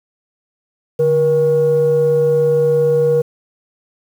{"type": "tone pair together", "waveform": "sine", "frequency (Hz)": [146.83, 476.8], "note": ["D3", "A#4"], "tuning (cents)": [0, 39], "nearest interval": "octave + minor sixth", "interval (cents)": 2039, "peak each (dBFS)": [-18, -10], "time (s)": [0.99, 3.22], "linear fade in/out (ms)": 10, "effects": ["tanh soft clip ceiling -6 dBFS", "7-bit"]}